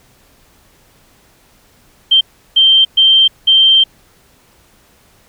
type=tone bursts at uneven times; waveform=sine; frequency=3141 Hz; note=G7; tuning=3 cents sharp; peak=-5 dBFS; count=4; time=2.11-2.21 / 2.56-2.85 / 2.97-3.28 / 3.47-3.84 s; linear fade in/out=10 ms; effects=pink hiss -50 dBFS RMS until 5.28 s